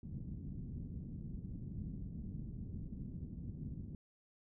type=low-pass noise; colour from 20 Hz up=white; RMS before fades=-45 dBFS; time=0.03-3.95 s; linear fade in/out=2 ms; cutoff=210 Hz; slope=24 dB/octave; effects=none